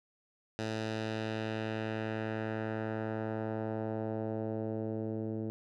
10% pulse tone with low-pass filter sweep, 110 Hz, A2, in tune, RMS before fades -36 dBFS, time 0.59-5.5 s, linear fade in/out 0 ms, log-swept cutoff 5400 to 360 Hz, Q 1.1, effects none

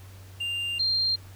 triangle / sine tone pair in turn, 2794 / 4186 Hz, F7 / C8, 0 / 0 cents, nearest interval perfect fifth, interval 700 cents, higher second, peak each -26 / -22 dBFS, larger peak second, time 0.4-0.79 / 0.79-1.16 s, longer first, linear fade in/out 10 ms, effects added 95 Hz sine -44 dBFS peak until 1.35 s + pink hiss -53 dBFS RMS until 1.35 s

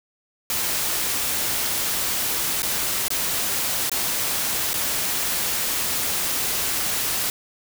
white noise with dropouts, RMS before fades -24 dBFS, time 0.5-7.3 s, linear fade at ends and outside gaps 1 ms, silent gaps 2.621-2.63 / 3.082-3.104 / 3.896-3.916 / 4.733-4.74 s, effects none

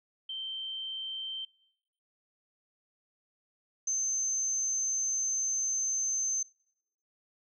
sine tone pair in turn, 3121 / 6242 Hz, G7 / G8, -8 / -8 cents, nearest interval octave, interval 1200 cents, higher second, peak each -35 / -28 dBFS, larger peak second, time 0.29-1.45 / 3.87-6.43 s, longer second, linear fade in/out 5 ms, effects noise-tail reverb RT60 0.8 s tail -24 dB re dry

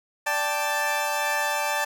20% pulse chord, D suspended fourth, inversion none, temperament equal, 587.3 / 784 / 880 Hz, D5 / G5 / A5, 0 / 0 / 0 cents, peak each -24 / -26 / -21 dBFS, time 0.26-1.85 s, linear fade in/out 10 ms, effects none

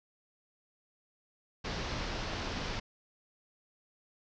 pink low-pass noise, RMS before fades -37 dBFS, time 1.64-2.8 s, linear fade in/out 10 ms, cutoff 5800 Hz, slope 48 dB/octave, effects none

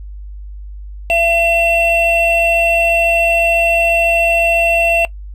triangle tone pair together, 676 / 2707 Hz, E5 / E7, +43 / +45 cents, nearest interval 2 octaves, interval 2402 cents, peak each -12 dBFS, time 1.1-5.05 s, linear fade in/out 0 ms, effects noise-tail reverb RT60 0.1 s tail -19 dB re dry + added 50 Hz sine -27 dBFS peak until 5.34 s

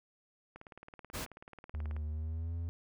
click train, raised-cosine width 0.5 ms, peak -34 dBFS, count 27, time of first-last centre 0.56-1.965 s, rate 18.5 Hz
pink noise, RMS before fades -40 dBFS, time 1.13-1.26 s, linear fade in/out 20 ms
triangle tone with pitch glide, 75.8 to 84.11 Hz, D#2 to E2, -45 to +35 cents, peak -33 dBFS, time 1.74-2.69 s, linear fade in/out 0 ms, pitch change +180 cents, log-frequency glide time 2.05-2.55 s
effects none

